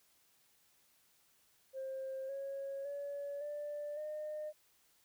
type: tone with pitch steps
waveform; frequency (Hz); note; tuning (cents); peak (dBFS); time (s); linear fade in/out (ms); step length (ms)
sine; 531 / 549.4 / 568.5 / 588.2 / 608.6; C5 / C#5 / C#5 / D5 / D#5; +25 / -16 / +44 / +3 / -38; -38; 1.73-4.53; 50; 560
effects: tanh soft clip ceiling -36 dBFS + white hiss -71 dBFS RMS until 5.04 s